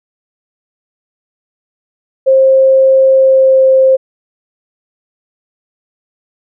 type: tone with pitch glide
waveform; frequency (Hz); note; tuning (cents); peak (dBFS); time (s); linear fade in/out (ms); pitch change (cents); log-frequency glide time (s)
sine; 531 to 527.3; C5 to C5; +25 to +13; -4; 2.26-3.97; 20; -12; 3.13-3.67
effects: none